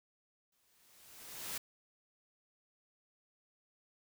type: noise with exponential growth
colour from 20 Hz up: white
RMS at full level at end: -39 dBFS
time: 0.52-1.58 s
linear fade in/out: 5 ms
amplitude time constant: 230 ms
effects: none